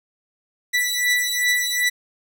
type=beating tone pair; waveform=sawtooth; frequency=1967 / 1969.6 Hz; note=B6 / B6; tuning=-7 / -5 cents; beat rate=2.6 Hz; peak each=-18 dBFS; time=0.73-1.9 s; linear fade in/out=20 ms; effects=none